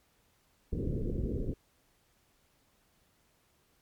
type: low-pass noise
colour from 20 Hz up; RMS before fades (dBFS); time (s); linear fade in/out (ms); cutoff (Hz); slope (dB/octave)
pink; -33; 0.72-1.54; 10; 470; 48
effects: pink hiss -70 dBFS RMS until 3.81 s + MP3 96 kbps